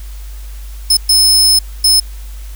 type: tone bursts at uneven times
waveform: sawtooth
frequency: 5210 Hz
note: E8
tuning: 21 cents flat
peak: -4 dBFS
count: 3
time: 0.9-0.97 / 1.09-1.59 / 1.84-2 s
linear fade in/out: 5 ms
effects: added 50 Hz sine -25 dBFS peak until 2.55 s + white hiss -41 dBFS RMS until 2.55 s